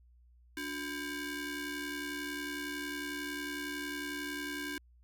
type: ring-modulated tone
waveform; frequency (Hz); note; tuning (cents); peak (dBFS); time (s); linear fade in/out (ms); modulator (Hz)
sawtooth; 651; E5; -22; -30; 0.57-4.78; 2; 941
effects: added 60 Hz sine -59 dBFS peak until 5.03 s